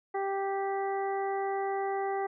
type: harmonic tone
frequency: 392 Hz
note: G4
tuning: in tune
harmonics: 1 / 2 / 3 / 4 / 5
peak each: -32 / -32 / -42 / -47 / -43 dBFS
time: 0.14-2.27 s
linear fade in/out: 10 ms
effects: none